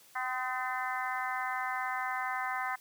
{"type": "harmonic tone with a mistuned harmonic", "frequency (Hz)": 255.9, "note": "C4", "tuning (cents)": -38, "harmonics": [3, 4, 5, 6, 7, 8], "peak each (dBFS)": [-37, -38, -39, -40, -40, -41], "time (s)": [0.15, 2.76], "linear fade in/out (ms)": 10, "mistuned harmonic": 5, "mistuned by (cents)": -27, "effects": ["white hiss -59 dBFS RMS until 2.8 s", "high-pass 100 Hz 12 dB/octave"]}